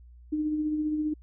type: tone with tremolo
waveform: sine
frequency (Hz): 304.8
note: D#4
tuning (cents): -36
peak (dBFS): -24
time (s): 0.32-1.14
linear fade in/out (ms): 10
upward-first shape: sine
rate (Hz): 15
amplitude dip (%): 35
effects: added 60 Hz sine -48 dBFS peak until 1.22 s